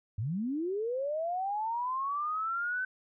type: linear sweep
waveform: sine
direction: up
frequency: 93 to 1530 Hz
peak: -30 dBFS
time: 0.18-2.85 s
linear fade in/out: 5 ms
effects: none